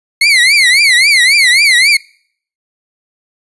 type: tone with vibrato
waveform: 30% pulse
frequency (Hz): 2131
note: C7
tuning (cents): +31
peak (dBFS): -3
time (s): 0.21-1.97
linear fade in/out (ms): 5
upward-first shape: triangle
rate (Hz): 3.7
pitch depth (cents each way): 220
effects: noise-tail reverb RT60 0.6 s tail -26 dB re dry + resampled to 24000 Hz